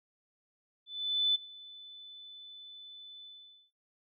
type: tone with ADSR envelope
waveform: sine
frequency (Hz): 3504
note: A7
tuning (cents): -8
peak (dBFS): -24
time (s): 0.86-3.71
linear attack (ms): 490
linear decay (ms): 14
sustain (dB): -23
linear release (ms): 470
effects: noise-tail reverb RT60 0.5 s tail -24 dB re dry